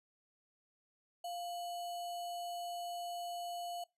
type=tone with sample-and-hold; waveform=sine; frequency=698.5 Hz; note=F5; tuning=in tune; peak=-39 dBFS; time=1.24-3.84 s; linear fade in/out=5 ms; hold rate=3675 Hz; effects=noise-tail reverb RT60 0.2 s tail -22 dB re dry + resampled to 32000 Hz